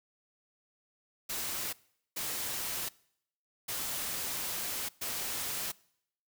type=noise bursts at uneven times; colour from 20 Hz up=white; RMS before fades=-36 dBFS; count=4; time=1.29-1.73 / 2.16-2.89 / 3.68-4.89 / 5.01-5.72 s; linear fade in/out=10 ms; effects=noise-tail reverb RT60 0.7 s tail -23 dB re dry